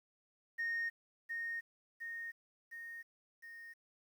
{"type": "tone with echo", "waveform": "sine", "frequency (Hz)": 1850, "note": "A#6", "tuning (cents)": -14, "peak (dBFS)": -33, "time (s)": [0.58, 0.9], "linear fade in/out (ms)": 20, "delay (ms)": 710, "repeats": 4, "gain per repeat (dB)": -4, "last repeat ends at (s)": 3.74, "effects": ["tanh soft clip ceiling -32 dBFS", "11-bit"]}